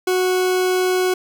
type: tone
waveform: 40% pulse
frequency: 368.3 Hz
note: F#4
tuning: 8 cents flat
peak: -15 dBFS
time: 0.07-1.14 s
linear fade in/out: 5 ms
effects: none